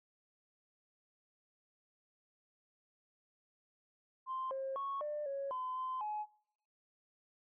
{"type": "tone with pitch steps", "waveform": "sine", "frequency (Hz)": [1045, 536, 1104, 596, 553, 1021, 1031, 846], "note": ["C6", "C5", "C#6", "D5", "C#5", "C6", "C6", "G#5"], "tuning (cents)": [-2, 42, -7, 25, -4, -43, -26, 32], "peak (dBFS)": -36, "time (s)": [4.26, 6.26], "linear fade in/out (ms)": 50, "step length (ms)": 250, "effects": ["noise-tail reverb RT60 0.7 s tail -23 dB re dry", "tanh soft clip ceiling -32 dBFS"]}